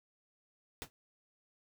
pink noise with exponential decay, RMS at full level -38 dBFS, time 0.82-0.9 s, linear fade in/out 0 ms, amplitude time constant 17 ms, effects none

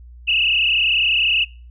sine tone with frequency modulation, 2755 Hz, F7, 24 cents flat, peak -14 dBFS, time 0.27-1.45 s, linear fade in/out 20 ms, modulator 32 Hz, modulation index 5.3, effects noise-tail reverb RT60 0.4 s tail -24 dB re dry + added 60 Hz sine -38 dBFS peak until 1.7 s

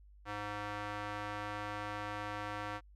square tone with band-pass filter, 103.83 Hz, G#2, in tune, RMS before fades -41 dBFS, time 0.25-2.81 s, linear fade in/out 50 ms, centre 1300 Hz, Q 1.1, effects added 50 Hz sine -56 dBFS peak until 2.95 s

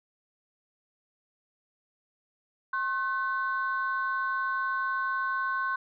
sine tone pair together, 1072 / 1516 Hz, C6 / F#6, +42 / +42 cents, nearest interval tritone, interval 600 cents, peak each -29 / -29 dBFS, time 2.73-5.76 s, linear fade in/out 5 ms, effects tanh soft clip ceiling -20 dBFS

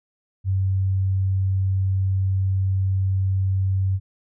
sine tone, 95.6 Hz, G2, 43 cents flat, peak -18 dBFS, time 0.44-4 s, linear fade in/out 50 ms, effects none

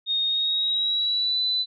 sine tone with pitch glide, 3708 to 3997 Hz, A#7 to B7, -10 to +20 cents, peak -21 dBFS, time 0.06-1.66 s, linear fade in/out 50 ms, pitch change +130 cents, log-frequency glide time 0.26-1.41 s, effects none

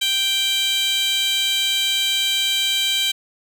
15% pulse tone with high-pass filter, 784 Hz, G5, in tune, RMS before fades -20 dBFS, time 0.01-3.12 s, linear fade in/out 10 ms, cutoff 3400 Hz, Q 3.1, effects none

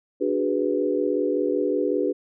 sine chord, G# half-diminished seventh, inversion second, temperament equal, 293.7 / 370 / 415.3 / 493.9 Hz, D4 / F#4 / G#4 / B4, 0 / 0 / 0 / 0 cents, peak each -26 dBFS, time 0.2-2.13 s, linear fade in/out 20 ms, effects none

